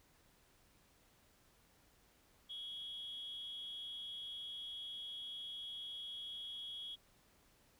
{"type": "tone with amplitude modulation", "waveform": "sine", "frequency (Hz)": 3322, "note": "G#7", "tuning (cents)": 0, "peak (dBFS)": -40, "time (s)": [2.49, 6.96], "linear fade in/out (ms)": 20, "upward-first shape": "sine", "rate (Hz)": 278, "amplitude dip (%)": 65, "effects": ["tanh soft clip ceiling -39 dBFS", "pink hiss -70 dBFS RMS until 7.79 s"]}